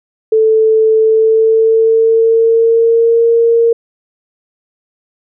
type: tone with pitch glide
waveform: sine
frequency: 440 to 462.9 Hz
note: A4 to A#4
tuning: 0 to -12 cents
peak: -6 dBFS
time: 0.32-3.73 s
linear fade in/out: 5 ms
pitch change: +88 cents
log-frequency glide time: 0.99-3.26 s
effects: none

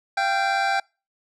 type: tone pair together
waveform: 25% pulse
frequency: 686.7 / 784 Hz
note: F5 / G5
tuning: -29 / 0 cents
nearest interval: major second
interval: 229 cents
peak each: -24 / -17 dBFS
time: 0.17-0.8 s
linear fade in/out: 5 ms
effects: noise-tail reverb RT60 0.3 s tail -26 dB re dry + low-pass 5000 Hz 12 dB/octave

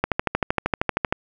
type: click train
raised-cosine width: 0.5 ms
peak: -4 dBFS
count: 15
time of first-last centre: 0.04-1.125 s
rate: 12.9 Hz
effects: none

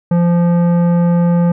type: tone with tanh clipping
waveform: sine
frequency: 172.8 Hz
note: F3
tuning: 18 cents flat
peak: -11 dBFS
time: 0.11-1.52 s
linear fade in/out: 5 ms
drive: 13 dB
effects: none

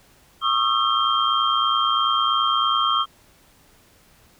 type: tone cluster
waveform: sine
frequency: 1103 / 1226 / 1335 / 3186 Hz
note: C#6 / D#6 / E6 / G7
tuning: -9 / -26 / +22 / +27 cents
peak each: -23 dBFS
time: 0.41-3.06 s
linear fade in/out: 50 ms
effects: pink hiss -55 dBFS RMS until 4.39 s

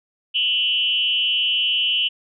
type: tone with frequency modulation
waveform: sine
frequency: 2960 Hz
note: F#7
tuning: in tune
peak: -17 dBFS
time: 0.34-2.09 s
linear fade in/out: 20 ms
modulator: 243 Hz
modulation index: 0.8
effects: none

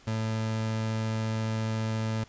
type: tone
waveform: 30% pulse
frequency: 110.7 Hz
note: A2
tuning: 11 cents sharp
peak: -25 dBFS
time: 0.07-2.24 s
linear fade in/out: 5 ms
effects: pink hiss -56 dBFS RMS until 2.28 s + resampled to 16000 Hz

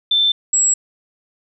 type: tone pair in turn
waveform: sine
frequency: 3547 / 7700 Hz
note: A7 / B8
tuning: +13 / -45 cents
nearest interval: octave + minor second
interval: 1342 cents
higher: second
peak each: -12 dBFS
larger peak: neither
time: 0.11-0.32 / 0.53-0.74 s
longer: neither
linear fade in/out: 5 ms
effects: none

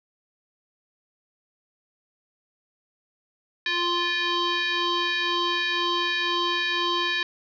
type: tone with frequency modulation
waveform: sine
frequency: 1046.5 Hz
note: C6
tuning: in tune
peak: -22 dBFS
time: 3.66-7.23 s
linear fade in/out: 2 ms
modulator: 697 Hz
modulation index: 4.6
effects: none

